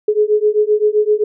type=beating tone pair; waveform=sine; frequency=419.1 / 426.8 Hz; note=G#4 / G#4; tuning=+16 / +47 cents; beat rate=7.7 Hz; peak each=-14 dBFS; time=0.08-1.24 s; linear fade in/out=5 ms; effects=none